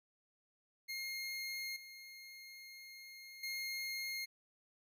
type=tone with level steps; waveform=25% pulse; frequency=2137 Hz; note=C7; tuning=36 cents sharp; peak=-37 / -48 / -36 dBFS; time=0.88-4.26 s; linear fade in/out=20 ms; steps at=1.76 / 3.43 s; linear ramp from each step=5 ms; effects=none